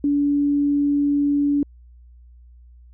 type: tone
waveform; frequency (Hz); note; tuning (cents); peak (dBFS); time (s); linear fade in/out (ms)
sine; 287; D4; -40; -16; 0.04-1.63; 2
effects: added 60 Hz sine -44 dBFS peak until 2.93 s